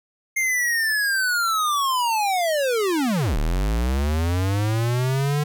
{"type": "linear two-way sweep", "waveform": "square", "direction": "down then up", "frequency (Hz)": [2125, 35.08, 150], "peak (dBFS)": -20, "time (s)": [0.36, 5.44], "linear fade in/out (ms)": 10, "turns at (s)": 3.37, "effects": []}